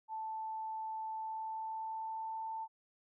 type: tone with pitch glide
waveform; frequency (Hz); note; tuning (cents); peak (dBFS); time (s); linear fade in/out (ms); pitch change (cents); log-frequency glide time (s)
sine; 880 to 889.2; A5 to A5; 0 to +18; -38; 0.08-2.68; 50; +18; 1.13-2.45
effects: none